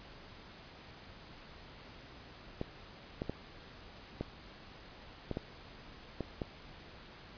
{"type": "clicks", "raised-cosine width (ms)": 2, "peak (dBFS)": -22, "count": 8, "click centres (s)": [2.614, 3.219, 3.296, 4.21, 5.313, 5.371, 6.207, 6.418], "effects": ["pink hiss -53 dBFS RMS until 7.37 s", "resampled to 11025 Hz"]}